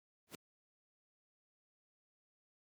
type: noise with exponential growth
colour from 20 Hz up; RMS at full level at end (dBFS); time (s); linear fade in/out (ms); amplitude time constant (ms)
pink; -43; 0.27-0.35; 1; 17
effects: high-pass 100 Hz 12 dB/octave + MP3 96 kbps